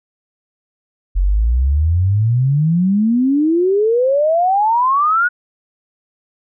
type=exponential sweep; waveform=sine; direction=up; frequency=43.65 to 1480 Hz; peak=-11 dBFS; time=1.15-5.29 s; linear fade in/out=20 ms; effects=none